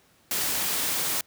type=noise; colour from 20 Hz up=white; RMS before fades=-27 dBFS; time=0.31-1.21 s; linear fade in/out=2 ms; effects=pink hiss -61 dBFS RMS until 1.26 s + high-pass 80 Hz 12 dB/octave